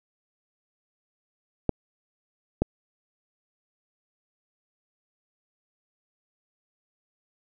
clicks, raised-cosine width 2 ms, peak -8 dBFS, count 2, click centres 1.693 / 2.62 s, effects none

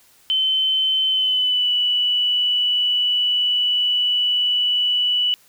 sine tone with pitch glide, 3070 to 2959 Hz, G7 to F#7, -37 to -1 cents, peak -16 dBFS, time 0.3-5.34 s, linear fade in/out 0 ms, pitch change -64 cents, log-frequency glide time 1.09-1.71 s, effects white hiss -54 dBFS RMS until 5.48 s

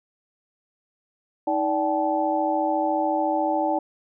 sine tone cluster, 316.5 / 582 / 768 / 862 Hz, D#4 / D5 / G5 / A5, +30 / -16 / -36 / -36 cents, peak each -26 dBFS, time 1.47-3.79 s, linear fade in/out 5 ms, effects none

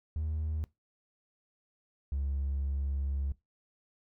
triangle tone pair in turn, 77.78 / 69.17 Hz, D#2 / C#2, 0 / -3 cents, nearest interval major second, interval 203 cents, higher first, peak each -28 / -27 dBFS, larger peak second, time 0.16-0.64 / 2.12-3.32 s, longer second, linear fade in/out 0 ms, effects noise-tail reverb RT60 0.2 s tail -22 dB re dry + tanh soft clip ceiling -25 dBFS

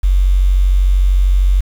sine tone with quantisation, 46.58 Hz, F#1, 12 cents sharp, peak -8 dBFS, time 0.03-1.61 s, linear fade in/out 10 ms, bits 6, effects none

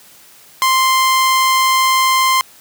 sawtooth tone, 1046.5 Hz, C6, in tune, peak -7 dBFS, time 0.62-2.41 s, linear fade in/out 0 ms, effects white hiss -44 dBFS RMS until 2.6 s + high-pass 80 Hz 12 dB/octave

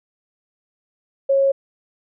sine tone, 547 Hz, C#5, 23 cents flat, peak -13 dBFS, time 1.29-1.52 s, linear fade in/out 10 ms, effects none

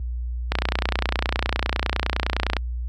click train, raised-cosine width 0.3 ms, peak -5 dBFS, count 62, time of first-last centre 0.52-2.567 s, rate 29.8 Hz, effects added 60 Hz sine -22 dBFS peak until 2.88 s + high-pass 60 Hz 12 dB/octave

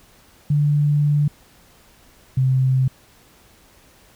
sine tone pair in turn, 146.83 / 130.81 Hz, D3 / C3, 0 / 0 cents, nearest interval major second, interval 200 cents, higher first, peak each -14 dBFS, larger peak neither, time 0.5-1.28 / 2.37-2.88 s, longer first, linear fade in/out 5 ms, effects pink hiss -52 dBFS RMS until 4.15 s

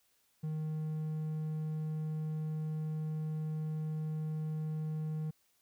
triangle tone, 155.56 Hz, D#3, in tune, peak -32 dBFS, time 0.43-5.31 s, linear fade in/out 10 ms, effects white hiss -73 dBFS RMS until 5.61 s

